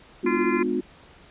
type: chord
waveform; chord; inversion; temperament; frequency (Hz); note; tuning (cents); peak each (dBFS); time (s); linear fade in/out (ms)
sine; G# diminished seventh; none; just; 207.7 / 249.2 / 299 / 358.8; G#3 / B3 / D4 / F4; 0 / +16 / +31 / +47; -31 / -27 / -29 / -26; 0.23-0.81; 10
type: harmonic tone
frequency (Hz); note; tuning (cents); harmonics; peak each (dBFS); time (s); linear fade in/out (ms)
344.1; F4; -26; 1 / 3 / 4 / 5 / 6 / 7; -25 / -29 / -36 / -35 / -33 / -33; 0.26-0.63; 5
effects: pink hiss -51 dBFS RMS until 1.3 s + resampled to 8000 Hz